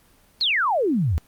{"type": "exponential sweep", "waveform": "sine", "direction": "down", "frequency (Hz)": [4435, 69.3], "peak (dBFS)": -18, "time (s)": [0.41, 1.18], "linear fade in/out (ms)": 0, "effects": ["pink hiss -57 dBFS RMS until 1.27 s", "Opus 24 kbps"]}